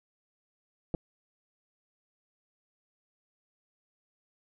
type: clicks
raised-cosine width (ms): 2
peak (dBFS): -19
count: 2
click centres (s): 0.942 / 0.948
effects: none